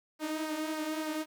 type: tone with flanger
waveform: sawtooth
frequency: 311.1 Hz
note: D#4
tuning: in tune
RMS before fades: -35 dBFS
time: 0.19-1.26 s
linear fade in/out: 50 ms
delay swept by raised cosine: 0.28 to 4.48 ms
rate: 3.5 Hz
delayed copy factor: -0.5
effects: 11-bit